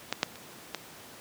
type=clicks; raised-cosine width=0.2 ms; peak=-10 / -6 / -28 / -14 dBFS; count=4; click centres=0.126 / 0.231 / 0.357 / 0.747 s; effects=pink hiss -48 dBFS RMS until 1.2 s + high-pass 150 Hz 12 dB/octave